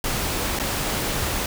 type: noise with dropouts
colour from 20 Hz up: pink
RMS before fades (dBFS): -25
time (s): 0.04-1.46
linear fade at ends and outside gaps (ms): 2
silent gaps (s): 0.59-0.597
effects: none